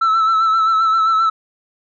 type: tone with vibrato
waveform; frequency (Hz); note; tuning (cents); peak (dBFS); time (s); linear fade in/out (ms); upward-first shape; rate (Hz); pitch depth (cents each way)
sine; 1319; E6; +1; -9; 0.01-1.3; 10; sine; 7.6; 35
effects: tanh soft clip ceiling -11 dBFS